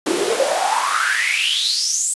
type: noise with high-pass filter sweep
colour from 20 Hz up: pink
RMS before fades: -19 dBFS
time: 0.06-2.14 s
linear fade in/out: 5 ms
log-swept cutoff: 300 to 8400 Hz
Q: 8.7
effects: resampled to 24000 Hz